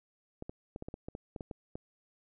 clicks, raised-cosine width 2 ms, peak -27 dBFS, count 12, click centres 0.424 / 0.495 / 0.761 / 0.824 / 0.885 / 0.941 / 1.085 / 1.151 / 1.362 / 1.408 / 1.512 / 1.755 s, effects none

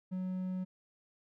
triangle tone, 185 Hz, F#3, in tune, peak -32 dBFS, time 0.11-0.65 s, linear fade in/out 20 ms, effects none

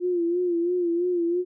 sine tone with vibrato, 349 Hz, F4, 1 cent flat, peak -21 dBFS, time 0-1.45 s, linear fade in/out 50 ms, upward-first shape sine, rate 3 Hz, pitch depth 62 cents each way, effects none

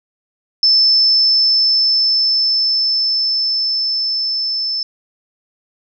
sine tone with level ramp, 5274 Hz, E8, in tune, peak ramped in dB -8 to -17 dBFS, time 0.63-4.83 s, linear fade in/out 2 ms, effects none

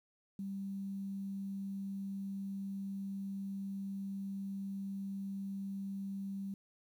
sine tone with quantisation, 196 Hz, G3, in tune, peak -38 dBFS, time 0.39-6.54 s, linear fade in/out 2 ms, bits 11, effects none

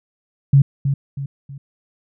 sine tone with echo, 138.59 Hz, C#3, in tune, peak -7 dBFS, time 0.53-0.62 s, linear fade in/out 5 ms, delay 320 ms, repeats 3, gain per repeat -8 dB, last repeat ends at 1.58 s, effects none

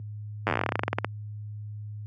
slowing click train, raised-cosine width 0.5 ms, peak -9 dBFS, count 22, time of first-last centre 0.47-1.046 s, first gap 9 ms, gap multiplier 1.1, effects added 105 Hz sine -28 dBFS peak until 2.06 s + high-pass 150 Hz 12 dB/octave

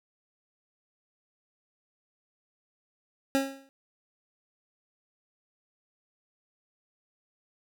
25% pulse tone with exponential decay, 271.8 Hz, C#4, 34 cents flat, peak -17 dBFS, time 3.35-3.69 s, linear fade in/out 0 ms, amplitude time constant 73 ms, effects none

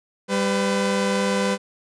sawtooth tone pair together, 196.92 / 504 Hz, G3 / B4, +8 / +35 cents, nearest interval octave + major third, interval 1627 cents, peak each -18 / -19 dBFS, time 0.28-1.58 s, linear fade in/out 50 ms, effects resampled to 22050 Hz

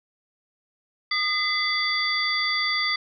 sine tone cluster, 1226 / 2034 / 3464 / 4641 Hz, D#6 / C7 / A7 / D8, -26 / -50 / -28 / -21 cents, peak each -30 / -25 / -31 / -26 dBFS, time 1.11-2.96 s, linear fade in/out 5 ms, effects none

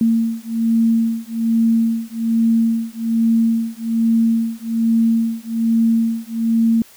sine beating tone pair, 227.1 / 228.3 Hz, A#3 / A#3, -45 / -36 cents, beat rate 1.2 Hz, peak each -17 dBFS, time 0.01-6.82 s, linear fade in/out 2 ms, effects white hiss -46 dBFS RMS until 6.96 s

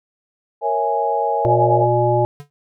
sine chord, A# half-diminished seventh, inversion none, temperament equal, 466.2 / 554.4 / 659.3 / 830.6 Hz, A#4 / C#5 / E5 / G#5, 0 / 0 / 0 / 0 cents, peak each -23 / -24 / -24 / -19 dBFS, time 0.61-1.87 s, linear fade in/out 50 ms
harmonic tone, 120 Hz, B2, 49 cents flat, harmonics 1 / 3 / 5 / 7, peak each -19 / -19 / -19 / -19 dBFS, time 1.45-2.25 s, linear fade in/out 0 ms
square tone with exponential decay, 144.5 Hz, D3, 28 cents flat, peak -29 dBFS, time 2.4-2.5 s, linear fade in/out 0 ms, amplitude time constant 20 ms
effects none

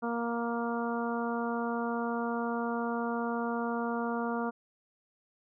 harmonic tone, 234.4 Hz, A#3, 10 cents sharp, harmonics 1 / 2 / 3 / 4 / 5 / 6, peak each -33 / -36 / -38 / -39 / -40 / -41 dBFS, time 0.02-4.51 s, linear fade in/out 20 ms, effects none

